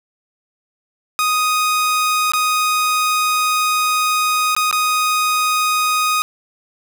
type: tone with dropouts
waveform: sawtooth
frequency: 1246 Hz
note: D#6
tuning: 2 cents sharp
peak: -11 dBFS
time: 1.19-6.22 s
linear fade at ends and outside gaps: 0 ms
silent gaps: 2.319-2.335 / 4.55-4.565 / 4.712-4.727 s
effects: none